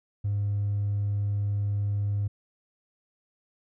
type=tone with hard clipping; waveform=sine; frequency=101.7 Hz; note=G#2; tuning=36 cents flat; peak=-25 dBFS; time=0.24-2.28 s; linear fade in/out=10 ms; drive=1 dB; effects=none